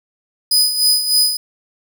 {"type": "tone with tremolo", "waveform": "sawtooth", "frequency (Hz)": 4986, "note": "D#8", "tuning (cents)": 3, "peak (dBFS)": -7, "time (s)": [0.51, 1.37], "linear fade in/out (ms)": 5, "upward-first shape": "sine", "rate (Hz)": 3.3, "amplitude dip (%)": 65, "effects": []}